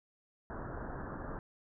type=low-pass noise; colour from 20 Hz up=pink; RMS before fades=-42 dBFS; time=0.5-1.39 s; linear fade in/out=0 ms; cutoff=1700 Hz; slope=96 dB/octave; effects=none